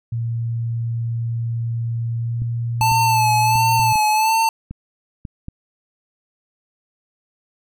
sine tone with pitch glide, 116.1 to 117.38 Hz, A#2 to A#2, -7 to +12 cents, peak -20 dBFS, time 0.12-3.93 s, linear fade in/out 5 ms, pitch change +19 cents, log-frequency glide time 2.18-2.36 s
clicks, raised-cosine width 5 ms, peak -18 dBFS, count 9, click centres 2.42 / 2.811 / 2.917 / 3.555 / 3.796 / 3.957 / 4.71 / 5.252 / 5.484 s
square tone with vibrato, 877 Hz, A5, 6 cents flat, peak -15 dBFS, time 2.81-4.49 s, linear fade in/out 2 ms, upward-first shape sine, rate 1.4 Hz, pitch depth 49 cents each way
effects none

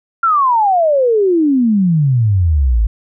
sine exponential sweep, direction down, 1396.9 to 50.8 Hz, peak -9 dBFS, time 0.23-2.87 s, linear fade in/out 5 ms, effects none

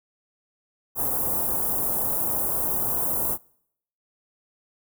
white band-stop noise, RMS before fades -25 dBFS, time 0.95-3.38 s, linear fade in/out 50 ms, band 1000 to 11000 Hz, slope 24 dB/octave, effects noise-tail reverb RT60 0.7 s tail -25 dB re dry

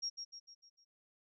sine tone with echo, 5588 Hz, F8, in tune, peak -35 dBFS, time 0.02-0.1 s, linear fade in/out 20 ms, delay 150 ms, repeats 5, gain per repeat -6 dB, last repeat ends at 0.85 s, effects none

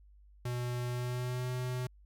square tone with pitch glide, 122.6 to 125.9 Hz, B2 to B2, -12 to +34 cents, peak -34 dBFS, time 0.45-1.87 s, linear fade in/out 5 ms, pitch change +46 cents, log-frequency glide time 0.88-1.5 s, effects added 50 Hz sine -56 dBFS peak until 2.05 s

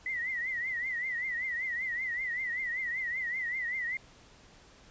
sine tone with vibrato, 1981 Hz, B6, 5 cents sharp, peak -31 dBFS, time 0.06-3.97 s, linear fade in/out 2 ms, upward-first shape triangle, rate 5.2 Hz, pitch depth 130 cents each way, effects pink hiss -57 dBFS RMS until 4.9 s + resampled to 16000 Hz

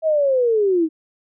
sine linear sweep, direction down, 650 to 306.7 Hz, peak -14 dBFS, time 0.02-0.89 s, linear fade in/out 50 ms, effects none

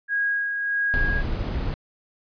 sine tone with tremolo, 1643 Hz, G#6, 19 cents flat, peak -20 dBFS, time 0.08-1.23 s, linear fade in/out 50 ms, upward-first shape sine, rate 1.6 Hz, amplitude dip 40%
brown noise, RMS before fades -25 dBFS, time 0.94-1.74 s, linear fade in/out 0 ms
effects resampled to 11025 Hz

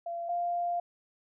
sine tone pair in turn, 684 / 697.2 Hz, F5 / F5, -36 / -3 cents, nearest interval unison, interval 33 cents, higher second, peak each -33 / -28 dBFS, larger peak second, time 0.06-0.29 / 0.29-0.8 s, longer second, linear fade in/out 5 ms, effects none

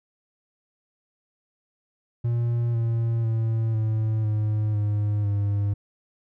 triangle tone with pitch steps, 118.3 / 115.33 / 112.44 / 109.62 / 106.86 / 104.18 / 101.57 Hz, A#2 / A#2 / A2 / A2 / G#2 / G#2 / G#2, +26 / -18 / +38 / -6 / +50 / +6 / -38 cents, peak -19 dBFS, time 2.24-5.74 s, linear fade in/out 10 ms, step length 500 ms, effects none

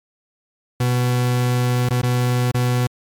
40% pulse tone with dropouts, 123.8 Hz, B2, 5 cents sharp, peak -15 dBFS, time 0.8-2.87 s, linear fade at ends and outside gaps 5 ms, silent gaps 1.89-1.906 / 2.016-2.03 / 2.515-2.544 s, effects MP3 96 kbps

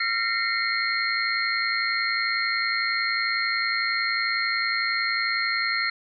sine tone cluster, 1375 / 1838 / 2058 / 2169 / 4225 Hz, F6 / A#6 / C7 / C#7 / C8, -27 / -25 / -29 / -38 / +16 cents, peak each -29 dBFS, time 0-5.9 s, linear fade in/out 5 ms, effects none

